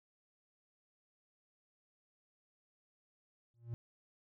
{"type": "tone with exponential growth", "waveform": "triangle", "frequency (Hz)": 117.8, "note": "A#2", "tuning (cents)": 19, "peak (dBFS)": -33, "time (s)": [3.54, 3.74], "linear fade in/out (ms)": 0, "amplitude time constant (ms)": 42, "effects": []}